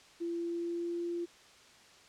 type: tone with pitch glide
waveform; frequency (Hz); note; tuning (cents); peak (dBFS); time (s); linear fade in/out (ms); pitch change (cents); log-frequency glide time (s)
sine; 340 to 344.3; F4 to F4; -46 to -25; -33; 0.2-1.26; 20; +21; 0.38-1.06
effects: white hiss -58 dBFS RMS until 2.08 s + low-pass 6000 Hz 12 dB/octave